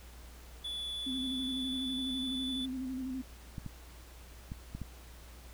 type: tone with pitch glide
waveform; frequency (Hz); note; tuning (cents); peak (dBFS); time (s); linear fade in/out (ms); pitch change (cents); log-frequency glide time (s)
triangle; 3446 to 3478; A7 to A7; -37 to -21; -35; 0.64-2.66; 10; +16; 0.86-2.27
type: tone with vibrato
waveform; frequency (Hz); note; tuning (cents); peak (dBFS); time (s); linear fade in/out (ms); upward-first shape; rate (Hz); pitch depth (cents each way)
sine; 259.3; C4; -15; -35; 1.06-3.22; 10; square; 12; 34
type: clicks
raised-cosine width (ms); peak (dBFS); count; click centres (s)
5; -27; 5; 3.582 / 3.663 / 4.519 / 4.75 / 4.817
effects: added 60 Hz sine -50 dBFS peak until 5.53 s + pink hiss -56 dBFS RMS until 5.53 s